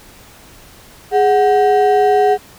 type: ring-modulated tone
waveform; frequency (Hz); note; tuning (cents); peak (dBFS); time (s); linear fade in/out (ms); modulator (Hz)
triangle; 578; D5; -28; -4; 1.11-2.38; 50; 163
effects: pink hiss -42 dBFS RMS until 2.58 s